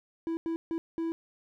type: tone bursts at uneven times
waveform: triangle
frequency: 329.6 Hz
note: E4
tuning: in tune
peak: -27 dBFS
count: 4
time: 0.27-0.37 / 0.46-0.56 / 0.71-0.78 / 0.98-1.12 s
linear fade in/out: 0 ms
effects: none